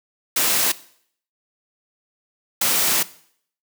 white noise bursts at uneven times, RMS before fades -19 dBFS, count 2, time 0.36-0.72 / 2.61-3.03 s, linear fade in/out 5 ms, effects noise-tail reverb RT60 0.6 s tail -18 dB re dry + high-pass 150 Hz 12 dB/octave

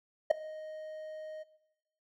triangle tone with ADSR envelope, 622.3 Hz, D#5, in tune, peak -14 dBFS, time 0.3-1.44 s, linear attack 11 ms, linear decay 4 ms, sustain -24 dB, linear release 21 ms, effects noise-tail reverb RT60 0.9 s tail -17 dB re dry + MP3 96 kbps

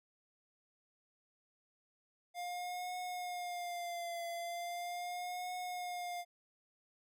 square tone with vibrato, 704 Hz, F5, 14 cents sharp, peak -40 dBFS, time 2.34-6.25 s, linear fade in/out 50 ms, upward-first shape triangle, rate 0.39 Hz, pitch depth 57 cents each way, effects none

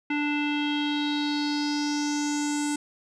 square tone with low-pass filter sweep, 293.7 Hz, D4, in tune, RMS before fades -27 dBFS, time 0.1-2.76 s, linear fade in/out 5 ms, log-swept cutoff 2400 to 8300 Hz, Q 4.9, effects none

